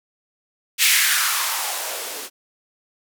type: noise with band-pass filter sweep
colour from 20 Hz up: violet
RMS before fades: -21 dBFS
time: 0.78-2.3 s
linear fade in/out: 50 ms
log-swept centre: 2500 to 340 Hz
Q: 2.4
effects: none